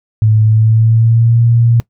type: tone with pitch glide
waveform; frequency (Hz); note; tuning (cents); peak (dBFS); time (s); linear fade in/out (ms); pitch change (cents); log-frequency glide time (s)
sine; 108.7 to 117.18; A2 to A#2; -21 to +9; -6; 0.22-1.8; 0; +130; 0.43-1.41
effects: noise-tail reverb RT60 0.1 s tail -21 dB re dry